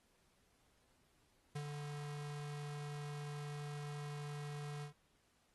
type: tone with ADSR envelope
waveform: square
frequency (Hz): 146.4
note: D3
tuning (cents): -5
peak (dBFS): -40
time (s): 1.55-4.93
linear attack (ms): 9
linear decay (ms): 68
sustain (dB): -4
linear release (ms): 100
effects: pink hiss -75 dBFS RMS until 5.54 s + AAC 32 kbps